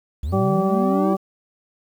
triangle linear sweep, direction up, 63.1 to 334.7 Hz, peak -20 dBFS, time 0.23-1.14 s, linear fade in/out 5 ms
harmonic tone, 192.6 Hz, G3, 30 cents flat, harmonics 1 / 2 / 3 / 4 / 6, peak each -20 / -23 / -25 / -26 / -28 dBFS, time 0.32-1.17 s, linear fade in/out 20 ms
effects 8-bit

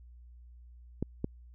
clicks, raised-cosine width 3 ms, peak -18 dBFS, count 2, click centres 1.026 / 1.244 s, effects added 60 Hz sine -50 dBFS peak until 1.54 s

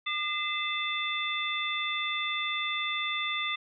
sine tone cluster, 1208 / 2054 / 2628 / 3540 Hz, D6 / C7 / E7 / A7, +48 / -33 / -6 / +10 cents, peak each -35 / -33 / -37 / -33 dBFS, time 0.06-3.56 s, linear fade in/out 10 ms, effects none

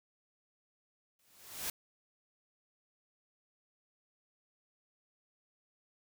white noise with exponential growth, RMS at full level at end -35 dBFS, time 1.19-1.7 s, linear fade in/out 2 ms, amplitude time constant 110 ms, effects none

